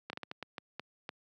slowing click train, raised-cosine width 0.3 ms, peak -23 dBFS, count 9, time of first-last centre 0.1-1.091 s, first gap 31 ms, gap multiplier 1.38, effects high-pass 150 Hz 12 dB/octave

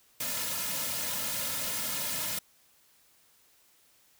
white noise with comb filter, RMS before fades -33 dBFS, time 0.2-2.39 s, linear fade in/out 5 ms, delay 2.6 ms, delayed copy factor -0.9, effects white hiss -64 dBFS RMS until 4.19 s

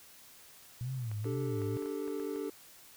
sine tone with vibrato, 117.6 Hz, A#2, 16 cents sharp, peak -34 dBFS, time 0.81-1.77 s, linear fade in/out 0 ms, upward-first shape sine, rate 2.1 Hz, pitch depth 200 cents each way
clicks, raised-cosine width 0.5 ms, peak -35 dBFS, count 8, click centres 1.115 / 1.244 / 1.618 / 1.824 / 1.859 / 2.079 / 2.199 / 2.36 s
triangle chord, D suspended fourth, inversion none, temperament equal, 293.7 / 392 / 440 Hz, D4 / G4 / A4, 0 / 0 / 0 cents, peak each -37 dBFS, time 1.25-2.5 s, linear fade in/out 5 ms
effects white hiss -56 dBFS RMS until 2.96 s

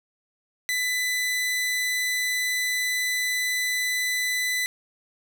sawtooth tone, 1998 Hz, B6, 20 cents sharp, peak -20 dBFS, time 0.69-4.66 s, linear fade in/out 0 ms, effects none

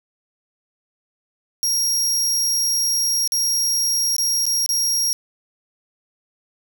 sawtooth tone with dropouts, 5610 Hz, F8, 7 cents sharp, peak -15 dBFS, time 1.63-5.13 s, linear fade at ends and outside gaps 0 ms, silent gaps 3.276-3.321 / 4.165-4.183 / 4.455-4.465 / 4.662-4.691 s, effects none

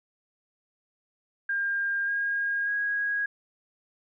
sine tone with pitch steps, 1605 / 1626.5 / 1648.2 Hz, G6 / G#6 / G#6, +40 / -37 / -14 cents, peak -25 dBFS, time 1.49-3.26 s, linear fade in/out 5 ms, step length 590 ms, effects none

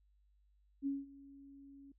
sine tone with ADSR envelope, 277.2 Hz, C#4, in tune, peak -32 dBFS, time 0.82-1.92 s, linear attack 45 ms, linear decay 190 ms, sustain -21 dB, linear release 4 ms, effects noise-tail reverb RT60 0.1 s tail -22 dB re dry + added 50 Hz sine -68 dBFS peak until 1.98 s

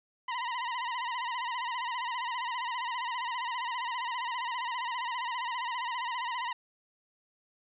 sawtooth tone with vibrato, 974 Hz, B5, 24 cents flat, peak -28 dBFS, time 0.28-6.53 s, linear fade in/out 5 ms, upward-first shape sine, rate 15 Hz, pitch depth 100 cents each way, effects resampled to 8000 Hz + 11-bit

